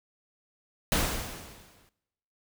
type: noise with exponential decay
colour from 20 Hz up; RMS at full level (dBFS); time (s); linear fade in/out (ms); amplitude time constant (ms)
pink; -24; 0.92-1.89; 0; 210
effects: noise-tail reverb RT60 1.0 s tail -21 dB re dry